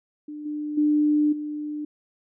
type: tone with level steps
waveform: sine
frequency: 298.8 Hz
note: D4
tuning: 30 cents sharp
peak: -33 / -27 / -17 / -28 dBFS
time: 0.28-1.85 s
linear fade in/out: 5 ms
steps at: 0.45 / 0.77 / 1.32 s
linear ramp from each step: 10 ms
effects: none